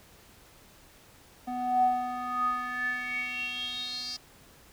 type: tone with band-pass filter sweep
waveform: square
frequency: 248.3 Hz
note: B3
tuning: 9 cents sharp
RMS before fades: -31 dBFS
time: 1.47-4.17 s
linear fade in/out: 10 ms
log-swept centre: 560 to 5000 Hz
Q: 9.7
effects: pink hiss -56 dBFS RMS until 4.72 s